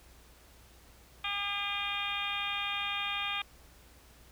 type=harmonic tone; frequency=404 Hz; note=G#4; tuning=48 cents flat; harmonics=2 / 3 / 4 / 5 / 6 / 7 / 8 / 9; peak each=-42 / -39 / -44 / -44 / -36 / -43 / -39 / -41 dBFS; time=1.24-3.42 s; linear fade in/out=5 ms; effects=added 60 Hz sine -59 dBFS peak until 4.31 s + pink hiss -59 dBFS RMS until 4.31 s